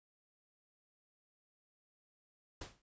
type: noise with exponential decay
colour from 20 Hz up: pink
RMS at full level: -42 dBFS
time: 2.61-2.82 s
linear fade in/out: 5 ms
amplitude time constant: 45 ms
effects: resampled to 16000 Hz